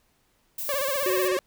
violet noise, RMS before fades -32 dBFS, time 0.58-1.28 s, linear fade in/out 5 ms
sawtooth tone with vibrato, 554 Hz, C#5, 1 cent flat, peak -22 dBFS, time 0.69-1.39 s, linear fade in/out 0 ms, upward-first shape sine, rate 16 Hz, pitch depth 97 cents each way
click train, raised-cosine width 1 ms, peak -29 dBFS, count 9, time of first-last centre 0.74-1.32 s, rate 13.8 Hz
harmonic tone, 369.8 Hz, F#4, 1 cent flat, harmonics 1 / 3 / 5 / 7, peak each -24 / -40 / -38 / -41 dBFS, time 1.06-1.37 s, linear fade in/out 2 ms
effects pink hiss -67 dBFS RMS until 1.46 s

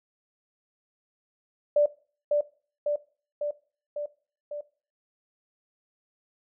sine tone with echo, 587.3 Hz, D5, in tune, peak -17 dBFS, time 1.76-1.86 s, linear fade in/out 5 ms, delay 550 ms, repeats 5, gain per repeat -3 dB, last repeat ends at 4.61 s, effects noise-tail reverb RT60 0.4 s tail -19 dB re dry

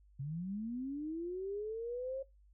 sine linear sweep, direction up, 131.1 to 544 Hz, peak -37 dBFS, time 0.19-2.23 s, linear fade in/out 10 ms, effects noise-tail reverb RT60 0.2 s tail -21 dB re dry + added 50 Hz sine -61 dBFS peak until 2.53 s

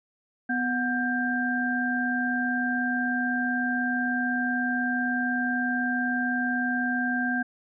sine tone cluster, 249.1 / 730 / 1584 Hz, B3 / F#5 / G6, +15 / -24 / +18 cents, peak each -27 / -33 / -27 dBFS, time 0.49-7.43 s, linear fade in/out 10 ms, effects none

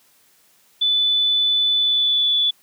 sine tone with pitch glide, 3490 to 3454 Hz, A7 to A7, -15 to -33 cents, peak -15 dBFS, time 0.81-2.51 s, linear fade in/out 10 ms, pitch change -18 cents, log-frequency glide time 1.77-2.33 s, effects white hiss -57 dBFS RMS until 2.62 s + high-pass 100 Hz 12 dB/octave

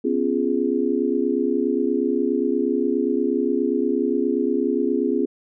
sine chord, C# dominant seventh, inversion third, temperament just, 249.5 / 277.2 / 346.5 / 415.8 Hz, B3 / C#4 / E#4 / G#4, +18 / 0 / -14 / +2 cents, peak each -24 dBFS, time 0.04-5.26 s, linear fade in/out 10 ms, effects none

